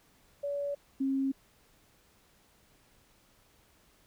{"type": "tone pair in turn", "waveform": "sine", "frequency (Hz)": [570, 269.9], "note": ["C#5", "C#4"], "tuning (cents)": [48, -46], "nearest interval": "octave + minor second", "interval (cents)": 1294, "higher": "first", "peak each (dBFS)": [-31, -27], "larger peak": "second", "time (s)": [[0.43, 0.75], [1, 1.32]], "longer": "neither", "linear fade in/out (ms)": 10, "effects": ["pink hiss -65 dBFS RMS until 4.06 s"]}